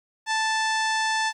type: harmonic tone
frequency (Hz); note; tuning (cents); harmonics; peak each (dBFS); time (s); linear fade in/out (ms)
880; A5; 0; 1 / 2 / 3 / 4 / 5 / 6 / 7 / 8 / 9 / 10; -25 / -26 / -35 / -34 / -37 / -35 / -37 / -43 / -44 / -43; 0.26-1.33; 50
effects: 10-bit